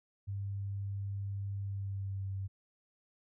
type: tone with pitch glide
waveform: sine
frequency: 99.3 to 96.92 Hz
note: G2 to G2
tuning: +23 to -19 cents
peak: -35 dBFS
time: 0.27-2.48 s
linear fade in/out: 20 ms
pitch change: -42 cents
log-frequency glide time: 1.6-2.3 s
effects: none